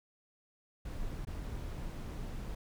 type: noise with dropouts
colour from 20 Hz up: brown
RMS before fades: -40 dBFS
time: 0.85-2.55 s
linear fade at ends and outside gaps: 5 ms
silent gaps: 1.251-1.27 s
effects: none